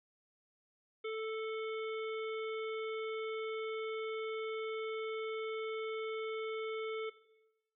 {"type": "harmonic tone", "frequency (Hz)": 440, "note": "A4", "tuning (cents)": 0, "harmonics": [1, 3, 5, 7, 8], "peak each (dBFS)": [-37, -47, -46, -54, -54], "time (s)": [1.04, 7.1], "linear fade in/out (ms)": 10, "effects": ["noise-tail reverb RT60 1.0 s tail -18 dB re dry"]}